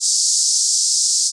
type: band-pass noise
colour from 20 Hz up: pink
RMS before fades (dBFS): -17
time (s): 0-1.32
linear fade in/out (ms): 50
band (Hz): 4800 to 8600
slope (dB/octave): 48
effects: resampled to 24000 Hz